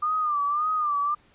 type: tone with vibrato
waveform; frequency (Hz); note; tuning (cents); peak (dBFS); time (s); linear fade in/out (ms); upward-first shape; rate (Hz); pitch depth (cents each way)
sine; 1200; D6; +37; -22; 0.02-1.15; 10; sine; 1.8; 84
effects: pink hiss -60 dBFS RMS until 1.34 s + resampled to 8000 Hz